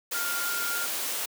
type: tone in noise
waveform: sine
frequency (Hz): 1405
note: F6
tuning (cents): +10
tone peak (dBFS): -31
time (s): 0.14-0.86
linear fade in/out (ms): 10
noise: white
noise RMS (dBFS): -31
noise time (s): 0.11-1.26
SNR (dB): -3
effects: high-pass 300 Hz 12 dB/octave